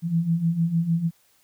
sine beating tone pair, 162.5 / 169.1 Hz, E3 / E3, -24 / +44 cents, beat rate 6.6 Hz, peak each -26 / -21 dBFS, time 0.02-1.11 s, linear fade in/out 50 ms, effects white hiss -62 dBFS RMS until 1.43 s

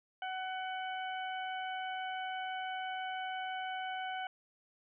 harmonic tone, 749 Hz, F#5, 21 cents sharp, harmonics 1 / 2 / 3 / 4, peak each -38 / -43 / -49 / -47 dBFS, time 0.22-4.27 s, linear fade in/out 2 ms, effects none

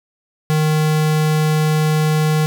square tone, 154.6 Hz, D#3, 11 cents flat, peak -14 dBFS, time 0.5-2.46 s, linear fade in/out 0 ms, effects none

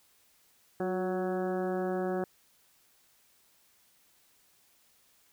harmonic tone with a mistuned harmonic, 185.7 Hz, F#3, 7 cents sharp, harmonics 1 / 2 / 3 / 4 / 5 / 6 / 7 / 8 / 9, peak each -35 / -32 / -37 / -38 / -51 / -49 / -48 / -49 / -48 dBFS, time 0.8-2.24 s, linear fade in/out 2 ms, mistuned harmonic 2, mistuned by -30 cents, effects white hiss -66 dBFS RMS until 5.32 s

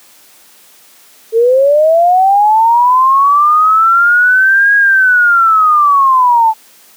sine linear two-way sweep, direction up then down, 440 to 1650 to 867 Hz, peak -5 dBFS, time 1.32-6.54 s, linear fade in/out 50 ms, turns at 4.75 s, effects white hiss -43 dBFS RMS until 6.96 s + high-pass 200 Hz 12 dB/octave

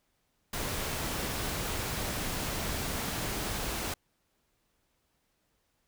pink noise, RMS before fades -34 dBFS, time 0.53-3.94 s, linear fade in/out 5 ms, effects pink hiss -75 dBFS RMS until 5.87 s

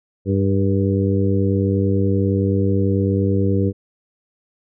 harmonic tone with a mistuned harmonic, 98.6 Hz, G2, 11 cents sharp, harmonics 1 / 2 / 3 / 4 / 5, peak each -18 / -21 / -23 / -24 / -25 dBFS, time 0.25-3.73 s, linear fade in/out 50 ms, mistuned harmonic 5, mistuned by -34 cents, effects none

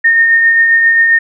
sine tone with tremolo, 1833 Hz, A#6, 30 cents flat, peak -4 dBFS, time 0.04-1.19 s, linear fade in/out 10 ms, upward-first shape triangle, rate 7.5 Hz, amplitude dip 35%, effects none

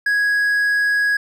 triangle tone, 1661.2 Hz, G#6, in tune, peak -13 dBFS, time 0.06-1.17 s, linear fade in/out 5 ms, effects none

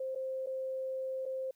sine tone with dropouts, 525 Hz, C5, 6 cents sharp, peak -34 dBFS, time 0-1.51 s, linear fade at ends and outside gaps 5 ms, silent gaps 0.15-0.157 / 0.462-0.469 / 1.255-1.26 s, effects white hiss -75 dBFS RMS until 1.55 s

